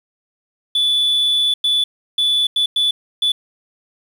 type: tone bursts at uneven times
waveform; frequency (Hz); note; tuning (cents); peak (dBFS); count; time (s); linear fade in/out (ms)
sine; 3464; A7; -28; -11; 6; 0.75-1.54 / 1.64-1.84 / 2.18-2.47 / 2.56-2.66 / 2.76-2.91 / 3.22-3.32; 5
effects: tanh soft clip ceiling -12 dBFS + 7-bit

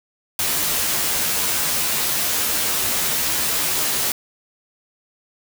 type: noise with comb filter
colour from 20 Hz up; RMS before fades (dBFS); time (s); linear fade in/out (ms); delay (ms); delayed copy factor
white; -21; 0.39-4.12; 2; 13; +0.6
effects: none

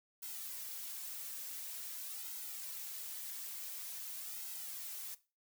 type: noise with flanger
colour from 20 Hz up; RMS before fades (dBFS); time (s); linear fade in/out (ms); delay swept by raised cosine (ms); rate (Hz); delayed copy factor
blue; -45; 0.22-5.15; 10; 1.7 to 4.7; 0.47; -0.65
effects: noise-tail reverb RT60 0.3 s tail -17 dB re dry

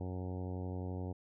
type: harmonic tone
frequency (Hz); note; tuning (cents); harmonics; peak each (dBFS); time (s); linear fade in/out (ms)
91.6; F#2; -17; 1 / 2 / 3 / 4 / 5 / 6 / 7 / 8 / 9 / 10; -39 / -45 / -46 / -49 / -50 / -53 / -58 / -55 / -57 / -61; 0-1.13; 10
effects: none

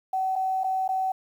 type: tone with dropouts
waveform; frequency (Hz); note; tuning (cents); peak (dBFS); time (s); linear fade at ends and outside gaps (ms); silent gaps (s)
sine; 758; F#5; +42; -23; 0.13-1.12; 5; 0.356-0.36 / 0.636-0.642 / 0.879-0.889
effects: 9-bit

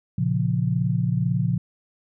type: chord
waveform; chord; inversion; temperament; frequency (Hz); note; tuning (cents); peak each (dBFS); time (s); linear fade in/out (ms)
sine; Bb minor; none; equal; 116.54 / 138.59 / 174.61; Bb2 / Db3 / F3; 0 / 0 / 0; -24; 0.18-1.58; 5
effects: none

